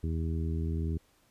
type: harmonic tone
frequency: 81 Hz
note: E2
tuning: 30 cents flat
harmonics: 1 / 2 / 3 / 4 / 5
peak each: -30 / -36 / -40 / -42 / -44 dBFS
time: 0.03-0.98 s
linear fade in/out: 10 ms
effects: pink hiss -67 dBFS RMS until 1.3 s + resampled to 32000 Hz